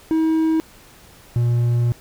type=tone pair in turn; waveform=triangle; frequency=319.8 / 119.54 Hz; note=D#4 / A#2; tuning=+48 / +44 cents; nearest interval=octave + perfect fourth; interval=1704 cents; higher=first; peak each=-13 dBFS; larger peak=neither; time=0.11-0.6 / 1.36-1.92 s; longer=second; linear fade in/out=0 ms; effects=pink hiss -47 dBFS RMS until 2 s